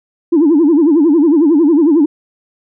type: tone with vibrato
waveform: sine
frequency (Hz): 311.1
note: D#4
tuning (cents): 0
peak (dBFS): -5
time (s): 0.32-2.06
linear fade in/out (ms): 10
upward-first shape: sine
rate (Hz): 11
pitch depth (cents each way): 190
effects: tanh soft clip ceiling -3 dBFS